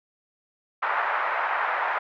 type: band-pass noise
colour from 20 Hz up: pink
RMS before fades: -26 dBFS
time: 0.82-1.99 s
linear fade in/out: 10 ms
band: 770 to 1800 Hz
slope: 24 dB/octave
effects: none